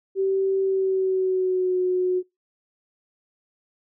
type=tone with pitch glide; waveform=sine; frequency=386 to 365.6 Hz; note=G4 to F#4; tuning=-27 to -21 cents; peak=-19 dBFS; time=0.15-2.23 s; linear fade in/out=50 ms; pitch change=-94 cents; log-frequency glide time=0.61-1.79 s; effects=noise-tail reverb RT60 0.2 s tail -25 dB re dry